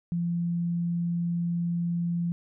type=tone; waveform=sine; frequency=171.6 Hz; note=F3; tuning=30 cents flat; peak=-25 dBFS; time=0.12-2.32 s; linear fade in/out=0 ms; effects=none